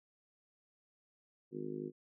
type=harmonic tone; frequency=51.6 Hz; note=G#1; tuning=10 cents flat; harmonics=3 / 4 / 5 / 6 / 7 / 8 / 9; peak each=-48 / -51 / -45 / -50 / -42 / -51 / -52 dBFS; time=1.51-1.92 s; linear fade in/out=50 ms; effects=none